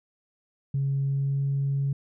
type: tone with pitch glide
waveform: sine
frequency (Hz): 137.8 to 138.68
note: C#3 to C#3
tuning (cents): -10 to +1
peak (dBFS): -22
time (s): 0.74-1.93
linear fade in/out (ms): 5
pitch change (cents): +11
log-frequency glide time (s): 1.04-1.39
effects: tanh soft clip ceiling -19 dBFS